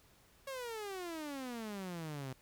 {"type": "exponential sweep", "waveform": "sawtooth", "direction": "down", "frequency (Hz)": [554.4, 127.4], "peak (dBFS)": -37, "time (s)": [0.47, 2.33], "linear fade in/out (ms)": 5, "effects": ["pink hiss -66 dBFS RMS until 2.41 s"]}